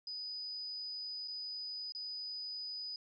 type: tone with dropouts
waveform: sine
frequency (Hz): 4976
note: D#8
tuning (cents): -1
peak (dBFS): -40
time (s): 0.07-2.96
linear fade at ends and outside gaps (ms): 2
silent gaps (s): 1.276-1.281 / 1.922-1.949
effects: none